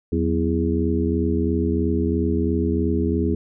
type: harmonic tone with a mistuned harmonic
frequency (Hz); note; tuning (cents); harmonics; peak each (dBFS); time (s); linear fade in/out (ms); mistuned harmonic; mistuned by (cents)
83; E2; +12; 1 / 2 / 3 / 4 / 5; -23 / -26 / -24 / -25 / -26; 0.12-3.35; 5; 2; +150
effects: none